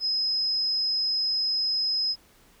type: tone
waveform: sine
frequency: 5090 Hz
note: D#8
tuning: 39 cents sharp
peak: -23 dBFS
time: 0-2.16 s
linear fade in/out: 50 ms
effects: pink hiss -58 dBFS RMS until 2.6 s